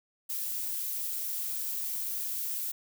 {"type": "noise", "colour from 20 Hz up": "violet", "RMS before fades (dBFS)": -34, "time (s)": [0.29, 2.72], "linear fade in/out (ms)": 10, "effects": []}